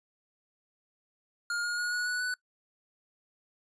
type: tone with pitch steps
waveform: square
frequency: 1418 / 1432 / 1446.1 / 1460.4 / 1474.8 / 1489.4 Hz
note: F6 / F6 / F#6 / F#6 / F#6 / F#6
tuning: +26 / +43 / -40 / -23 / -6 / +11 cents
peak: -30 dBFS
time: 1.5-2.34 s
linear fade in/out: 2 ms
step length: 140 ms
effects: noise-tail reverb RT60 0.1 s tail -22 dB re dry + resampled to 22050 Hz